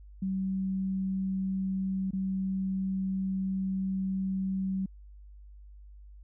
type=tone with dropouts; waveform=sine; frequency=190.6 Hz; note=G3; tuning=48 cents flat; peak=-28 dBFS; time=0.22-4.86 s; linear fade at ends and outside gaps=5 ms; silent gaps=2.108-2.132 s; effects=added 50 Hz sine -47 dBFS peak until 6.23 s